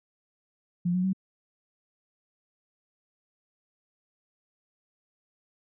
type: tone with pitch steps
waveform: sine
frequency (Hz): 175.5 / 182.43 / 189.62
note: F3 / F#3 / F#3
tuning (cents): +9 / -24 / +43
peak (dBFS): -23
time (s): 0.85-1.132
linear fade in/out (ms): 10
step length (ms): 94
effects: none